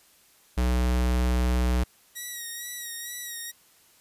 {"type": "tone", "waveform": "square", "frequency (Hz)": 61.74, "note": "B1", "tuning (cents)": 0, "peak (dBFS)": -22, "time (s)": [0.57, 1.84], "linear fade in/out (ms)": 10}
{"type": "tone with vibrato", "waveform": "5% pulse", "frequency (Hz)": 1906, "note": "A#6", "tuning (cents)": 38, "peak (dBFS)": -24, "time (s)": [2.15, 3.52], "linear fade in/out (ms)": 20, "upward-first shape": "sine", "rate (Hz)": 2.2, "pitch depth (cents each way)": 45}
{"effects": ["white hiss -59 dBFS RMS until 4 s", "resampled to 32000 Hz"]}